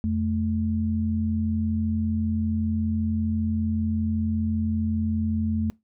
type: tone pair together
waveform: sine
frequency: 86.5 / 218.7 Hz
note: F2 / A3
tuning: -16 / -10 cents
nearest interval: octave + major third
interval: 1606 cents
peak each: -26 / -24 dBFS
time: 0.04-5.7 s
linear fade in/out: 0 ms
effects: noise-tail reverb RT60 0.2 s tail -23 dB re dry

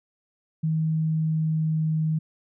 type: tone with pitch glide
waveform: sine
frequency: 158.7 to 157.33 Hz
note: D#3 to D#3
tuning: +35 to +20 cents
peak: -21 dBFS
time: 0.63-2.19 s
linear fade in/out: 10 ms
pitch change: -15 cents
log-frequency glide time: 0.85-1.97 s
effects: none

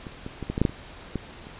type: clicks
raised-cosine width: 3 ms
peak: -23 / -21 / -19 / -15 / -14 / -6 / -7 / -24 / -14 / -29 dBFS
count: 10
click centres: 0.068 / 0.264 / 0.427 / 0.5 / 0.579 / 0.616 / 0.652 / 0.695 / 1.157 / 1.469 s
effects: pink hiss -44 dBFS RMS until 1.59 s + resampled to 8000 Hz

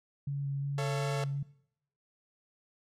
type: tone with vibrato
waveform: sine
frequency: 140 Hz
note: C#3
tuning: 18 cents sharp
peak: -31 dBFS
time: 0.27-1.43 s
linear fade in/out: 5 ms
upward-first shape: square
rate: 2.8 Hz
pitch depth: 11 cents each way
type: chord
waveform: sawtooth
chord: A augmented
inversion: none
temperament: equal with one note detuned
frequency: 440 / 554.4 / 681.3 Hz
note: A4 / C#5 / E#5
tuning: 0 / 0 / -43 cents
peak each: -33 / -35 / -36 dBFS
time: 0.78-1.24 s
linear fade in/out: 2 ms
effects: noise-tail reverb RT60 0.7 s tail -20 dB re dry + low-pass 9000 Hz 12 dB/octave

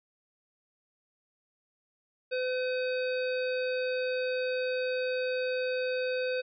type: harmonic tone with a mistuned harmonic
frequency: 508 Hz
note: B4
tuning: 49 cents sharp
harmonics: 1 / 3 / 5 / 7 / 9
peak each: -29 / -38 / -39 / -45 / -46 dBFS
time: 2.31-6.42 s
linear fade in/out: 20 ms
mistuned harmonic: 7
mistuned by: +92 cents
effects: none

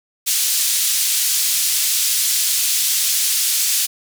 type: band-pass noise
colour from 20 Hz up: white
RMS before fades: -18 dBFS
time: 0.26-3.87 s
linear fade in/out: 20 ms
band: 3500 to 12000 Hz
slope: 12 dB/octave
effects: none

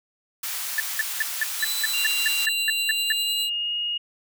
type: high-pass noise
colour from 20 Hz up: white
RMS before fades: -30 dBFS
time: 0.43-2.46 s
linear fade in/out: 5 ms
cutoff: 1100 Hz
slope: 12 dB/octave
type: tone bursts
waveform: sine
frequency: 1755 Hz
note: A6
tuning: 5 cents flat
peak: -19 dBFS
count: 12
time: 0.78-3.122 s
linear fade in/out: 2 ms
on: 21 ms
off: 190 ms
type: tone with tremolo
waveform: sawtooth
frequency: 3987 Hz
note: B7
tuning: 16 cents sharp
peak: -22 dBFS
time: 1.58-3.5 s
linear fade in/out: 50 ms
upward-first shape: sine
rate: 10 Hz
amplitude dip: 30%
type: tone with pitch glide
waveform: sine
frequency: 2780 to 2865 Hz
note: F7 to F7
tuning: -9 to +44 cents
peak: -24 dBFS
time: 1.93-3.98 s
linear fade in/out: 10 ms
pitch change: +53 cents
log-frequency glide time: 2.86-3.74 s
effects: none

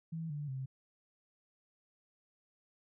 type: tone with pitch steps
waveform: sine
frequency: 163 / 146.9 / 132.4 Hz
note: E3 / D3 / C3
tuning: -19 / +1 / +21 cents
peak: -37 dBFS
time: 0.12-0.66 s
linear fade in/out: 10 ms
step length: 180 ms
effects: none

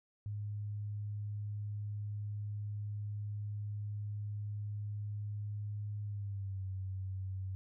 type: tone with pitch glide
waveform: sine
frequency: 103.83 to 95.21 Hz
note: G#2 to G2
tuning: 0 to -50 cents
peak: -37 dBFS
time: 0.26-7.55 s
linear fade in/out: 0 ms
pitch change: -150 cents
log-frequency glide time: 6.03-6.65 s
effects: none

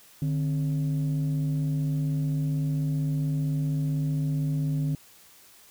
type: tone pair together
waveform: sine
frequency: 149.6 / 265.3 Hz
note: D3 / C4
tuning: +32 / +24 cents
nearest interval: minor seventh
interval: 992 cents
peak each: -23 / -31 dBFS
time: 0.22-4.95 s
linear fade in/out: 2 ms
effects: tanh soft clip ceiling -20 dBFS + white hiss -54 dBFS RMS until 5.7 s

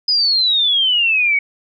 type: exponential sweep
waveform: sine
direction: down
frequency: 5030 to 2217 Hz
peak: -12 dBFS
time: 0.08-1.39 s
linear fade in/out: 5 ms
effects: none

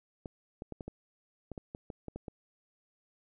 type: clicks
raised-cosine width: 2 ms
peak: -27 dBFS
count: 12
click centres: 0.258 / 0.621 / 0.723 / 0.808 / 0.88 / 1.517 / 1.578 / 1.749 / 1.902 / 2.083 / 2.16 / 2.282 s
effects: none

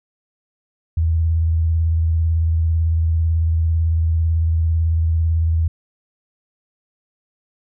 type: tone with vibrato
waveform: sine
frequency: 81.6 Hz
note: E2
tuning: 17 cents flat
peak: -14 dBFS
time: 0.97-5.68 s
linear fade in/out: 5 ms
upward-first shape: sine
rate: 18 Hz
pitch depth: 42 cents each way
effects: none

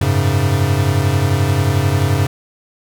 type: chord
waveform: square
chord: F# suspended second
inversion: none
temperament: equal with one note detuned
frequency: 92.5 / 103.83 / 136.76 Hz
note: F#2 / G#2 / C#3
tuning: 0 / 0 / -23 cents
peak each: -18 dBFS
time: 0.01-2.27 s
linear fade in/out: 5 ms
effects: none

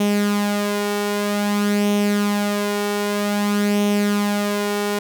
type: tone with flanger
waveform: sawtooth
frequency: 205.3 Hz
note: G#3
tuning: 20 cents flat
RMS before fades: -20 dBFS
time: 0-4.99 s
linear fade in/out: 5 ms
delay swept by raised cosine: 0.32 to 2.22 ms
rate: 0.52 Hz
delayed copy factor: +0.5
effects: none

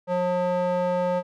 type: tone with band-pass filter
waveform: square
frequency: 179.3 Hz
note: F3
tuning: 46 cents sharp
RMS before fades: -24 dBFS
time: 0.07-1.23 s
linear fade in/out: 50 ms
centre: 660 Hz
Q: 2.8
effects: none

